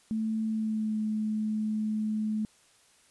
sine tone with pitch glide, 220 to 215.2 Hz, A3 to A3, 0 to -38 cents, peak -27 dBFS, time 0.11-2.45 s, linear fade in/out 0 ms, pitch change -38 cents, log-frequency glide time 0.46-0.99 s, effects white hiss -62 dBFS RMS until 3.1 s + resampled to 24000 Hz

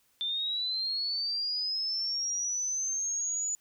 sine linear sweep, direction up, 3542 to 6960 Hz, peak -29 dBFS, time 0.21-3.55 s, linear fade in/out 0 ms, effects white hiss -69 dBFS RMS until 3.6 s

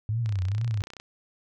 sine tone with vibrato, 103.83 Hz, G#2, in tune, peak -24 dBFS, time 0.09-0.82 s, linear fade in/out 0 ms, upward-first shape triangle, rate 2.2 Hz, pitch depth 250 cents each way
click train, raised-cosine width 0.2 ms, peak -25 dBFS, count 24, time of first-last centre 0.26-1 s, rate 31.1 Hz
effects none

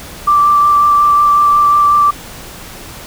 sine tone with vibrato, 1172 Hz, D6, 4 cents flat, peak -6 dBFS, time 0.27-2.11 s, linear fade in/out 10 ms, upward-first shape sine, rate 5.5 Hz, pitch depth 11 cents each way, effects pink hiss -31 dBFS RMS until 3.06 s

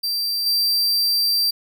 45% pulse tone with level steps, 4699 Hz, D8, in tune, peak -20 / -16 dBFS, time 0.03-1.51 s, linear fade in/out 10 ms, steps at 0.46 s, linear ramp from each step 5 ms, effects none

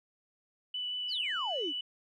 sine tone with vibrato, 2975 Hz, F#7, 9 cents sharp, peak -33 dBFS, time 0.74-1.81 s, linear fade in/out 5 ms, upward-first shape triangle, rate 5.7 Hz, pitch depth 11 cents each way
sine exponential sweep, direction down, 5290 to 261.6 Hz, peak -33 dBFS, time 1.08-1.73 s, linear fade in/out 50 ms
effects tanh soft clip ceiling -23 dBFS

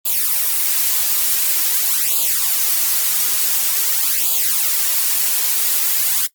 blue noise with flanger, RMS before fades -17 dBFS, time 0.05-6.27 s, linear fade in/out 10 ms, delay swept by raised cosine 0.26 to 4.96 ms, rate 0.47 Hz, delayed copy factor +0.8, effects noise-tail reverb RT60 0.1 s tail -17 dB re dry + Opus 24 kbps

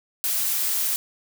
blue noise, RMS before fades -24 dBFS, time 0.24-0.96 s, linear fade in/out 0 ms, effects none

